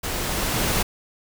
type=noise with level ramp; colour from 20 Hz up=pink; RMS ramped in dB=-28 to -21 dBFS; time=0.03-0.83 s; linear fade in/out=10 ms; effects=none